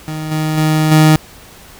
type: tone with level steps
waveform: 30% pulse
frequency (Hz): 155.56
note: D#3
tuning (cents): 0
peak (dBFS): -18 / -12 / -8 / -3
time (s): 0.08-1.16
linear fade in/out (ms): 0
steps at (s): 0.31 / 0.57 / 0.91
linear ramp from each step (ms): 10
effects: pink hiss -39 dBFS RMS until 1.79 s